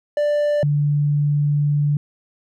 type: tone pair in turn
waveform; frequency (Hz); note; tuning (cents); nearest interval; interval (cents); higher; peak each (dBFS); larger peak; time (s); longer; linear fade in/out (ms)
triangle / sine; 589 / 146.19; D5 / D3; +5 / -8; 2 octaves; 2413; first; -14 / -15; first; 0.17-0.63 / 0.63-1.97; second; 2
effects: none